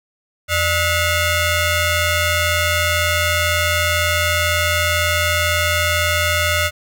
15% pulse ring-modulated tone, 686 Hz, F5, 31 cents flat, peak -6 dBFS, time 0.48-6.71 s, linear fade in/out 50 ms, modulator 772 Hz, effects none

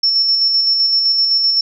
sine tone with tremolo, 5400 Hz, E8, 41 cents sharp, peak -10 dBFS, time 0.03-1.61 s, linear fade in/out 5 ms, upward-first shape square, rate 7.8 Hz, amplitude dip 30%, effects none

